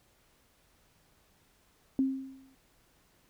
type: tone with exponential decay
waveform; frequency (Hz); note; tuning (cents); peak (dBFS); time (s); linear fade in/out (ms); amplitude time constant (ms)
sine; 266.5; C4; +32; -22; 1.99-2.55; 1; 120
effects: pink hiss -67 dBFS RMS until 3.29 s